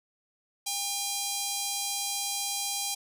5% pulse tone with notch filter, 804 Hz, G5, 44 cents sharp, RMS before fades -32 dBFS, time 0.66-2.95 s, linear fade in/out 10 ms, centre 1600 Hz, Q 0.68, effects none

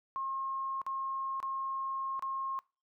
sine tone with dropouts, 1074 Hz, C6, 45 cents sharp, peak -33 dBFS, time 0.16-2.59 s, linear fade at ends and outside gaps 0 ms, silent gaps 0.816-0.865 / 1.402-1.428 / 2.194-2.224 s, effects noise-tail reverb RT60 0.3 s tail -23 dB re dry

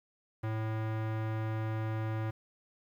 square tone with low-pass filter, 110 Hz, A2, in tune, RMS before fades -34 dBFS, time 0.43-2.31 s, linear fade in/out 10 ms, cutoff 1800 Hz, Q 1.1, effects 10-bit

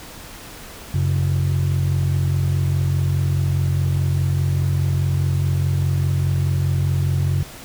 sine tone pair together, 92.5 / 137.35 Hz, F#2 / C#3, 0 / -16 cents, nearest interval perfect fifth, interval 684 cents, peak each -17 dBFS, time 0.94-7.43 s, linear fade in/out 5 ms, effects tanh soft clip ceiling -13 dBFS + pink hiss -38 dBFS RMS until 7.64 s

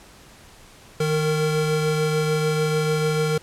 square tone pair together, 155.56 / 459.9 Hz, D#3 / A#4, 0 / -23 cents, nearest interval octave + perfect fifth, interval 1877 cents, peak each -23 dBFS, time 1-3.38 s, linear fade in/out 5 ms, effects pink hiss -48 dBFS RMS until 3.42 s + low-pass 11000 Hz 12 dB/octave

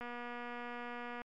click train, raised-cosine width 0.5 ms, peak -30 dBFS, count 292, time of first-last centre 0.01-1.217 s, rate 241 Hz, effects MP3 96 kbps

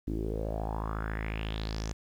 sawtooth tone with low-pass filter sweep, 54 Hz, A1, 32 cents flat, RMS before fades -34 dBFS, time 0.07-1.93 s, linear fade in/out 5 ms, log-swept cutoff 290 to 6700 Hz, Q 5, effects 10-bit

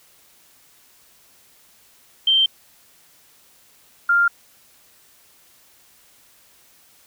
sine tone pair in turn, 3136 / 1396.9 Hz, G7 / F6, 0 / 0 cents, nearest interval octave + major second, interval 1400 cents, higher first, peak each -13 dBFS, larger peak neither, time 2.27-2.46 / 4.09-4.28 s, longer neither, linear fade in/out 5 ms, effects white hiss -54 dBFS RMS until 7.06 s

